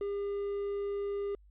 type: tone with quantisation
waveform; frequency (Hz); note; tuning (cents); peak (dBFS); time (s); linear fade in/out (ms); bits
triangle; 403.2; G4; +49; -30; 0.01-1.35; 2; 9
effects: added 50 Hz sine -56 dBFS peak until 1.5 s + resampled to 8000 Hz